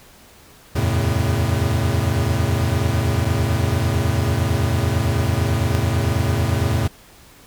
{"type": "tone cluster", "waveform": "square", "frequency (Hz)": [80.8, 89.8, 111.6, 135.8, 218.6], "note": ["E2", "F2", "A2", "C#3", "A3"], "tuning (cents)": [-34, 49, 25, -35, -11], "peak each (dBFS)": [-25, -23, -22, -25, -31], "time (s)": [0.75, 6.88], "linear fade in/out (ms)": 10, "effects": ["pink hiss -47 dBFS RMS until 7.46 s"]}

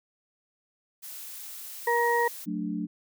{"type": "noise", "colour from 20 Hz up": "blue", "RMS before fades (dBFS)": -41, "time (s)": [1.02, 2.46], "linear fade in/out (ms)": 20}
{"type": "harmonic tone", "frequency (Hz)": 472.9, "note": "A#4", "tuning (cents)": 25, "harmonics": [1, 2, 4], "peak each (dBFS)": [-26, -25, -28], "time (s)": [1.87, 2.28], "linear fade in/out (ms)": 5}
{"type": "chord", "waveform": "sine", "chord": "D major", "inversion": "first", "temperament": "equal with one note detuned", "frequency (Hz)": [183.19, 220, 293.7], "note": ["F#3", "A3", "D4"], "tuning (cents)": [-17, 0, 0], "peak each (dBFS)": -33, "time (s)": [2.46, 2.87], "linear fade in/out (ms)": 20}
{"effects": []}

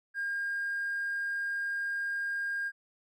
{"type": "tone with hard clipping", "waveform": "sine", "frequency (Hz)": 1613, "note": "G6", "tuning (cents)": 49, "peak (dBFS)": -31, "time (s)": [0.14, 2.72], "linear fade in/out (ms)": 50, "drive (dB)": 1, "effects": []}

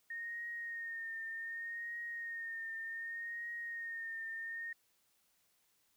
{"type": "tone with vibrato", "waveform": "sine", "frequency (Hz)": 1844, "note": "A#6", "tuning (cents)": -19, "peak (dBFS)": -40, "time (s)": [0.1, 4.73], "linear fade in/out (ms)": 5, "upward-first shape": "triangle", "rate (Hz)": 0.66, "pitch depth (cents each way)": 36, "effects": ["white hiss -75 dBFS RMS until 5.96 s"]}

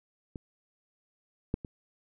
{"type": "clicks", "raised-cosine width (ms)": 3, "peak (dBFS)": [-26, -15, -26], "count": 3, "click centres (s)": [0.358, 1.541, 1.648], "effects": []}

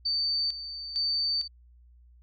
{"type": "tone with tremolo", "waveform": "sine", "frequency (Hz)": 4576, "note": "D8", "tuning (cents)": -46, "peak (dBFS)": -25, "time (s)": [0.05, 1.48], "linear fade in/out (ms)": 10, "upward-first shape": "square", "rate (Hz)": 1.1, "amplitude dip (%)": 70, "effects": ["added 60 Hz sine -53 dBFS peak until 2.22 s"]}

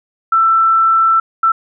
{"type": "tone bursts at uneven times", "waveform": "sine", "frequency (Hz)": 1333, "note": "E6", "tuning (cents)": 19, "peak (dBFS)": -8, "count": 2, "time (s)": [[0.32, 1.2], [1.43, 1.52]], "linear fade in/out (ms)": 5, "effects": []}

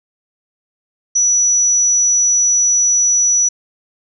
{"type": "tone", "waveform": "sine", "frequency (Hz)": 5900, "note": "F#8", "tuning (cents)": -6, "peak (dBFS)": -10, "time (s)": [1.15, 3.49], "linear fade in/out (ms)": 10, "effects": []}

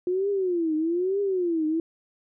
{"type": "tone with vibrato", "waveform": "sine", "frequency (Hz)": 353.4, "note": "F4", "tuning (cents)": 21, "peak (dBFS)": -22, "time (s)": [0.07, 1.8], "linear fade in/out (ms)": 2, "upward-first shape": "triangle", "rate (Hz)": 1.1, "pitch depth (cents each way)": 250, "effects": []}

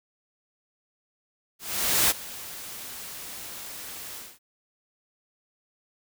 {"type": "noise with ADSR envelope", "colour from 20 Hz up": "white", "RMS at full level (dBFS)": -20, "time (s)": [1.59, 4.39], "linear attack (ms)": 510, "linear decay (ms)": 25, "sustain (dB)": -19, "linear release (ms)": 230, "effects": []}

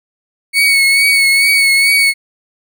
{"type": "tone with vibrato", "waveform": "35% pulse", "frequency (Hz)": 2217, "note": "C#7", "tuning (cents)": 0, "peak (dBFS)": -6, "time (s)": [0.53, 2.14], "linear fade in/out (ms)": 50, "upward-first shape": "triangle", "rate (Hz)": 2.3, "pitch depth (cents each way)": 37, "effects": []}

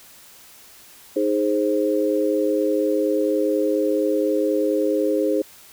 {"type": "chord", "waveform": "sine", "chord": "Ab major", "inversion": "second", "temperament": "equal with one note detuned", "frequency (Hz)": [311.1, 415.3, 525.7], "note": ["Eb4", "Ab4", "C5"], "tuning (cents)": [0, 0, 8], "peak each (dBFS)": -22, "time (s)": [1.16, 5.42], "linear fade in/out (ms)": 5, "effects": ["white hiss -47 dBFS RMS until 5.72 s"]}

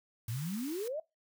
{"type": "exponential sweep", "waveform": "sine", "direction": "up", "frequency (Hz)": [105.5, 657], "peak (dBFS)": -34, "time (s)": [0.28, 1], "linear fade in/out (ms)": 5}
{"type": "high-pass noise", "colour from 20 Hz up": "white", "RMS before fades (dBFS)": -48, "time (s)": [0.28, 0.88], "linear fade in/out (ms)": 2, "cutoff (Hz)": 810, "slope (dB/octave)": 96}
{"effects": ["noise-tail reverb RT60 0.2 s tail -21 dB re dry"]}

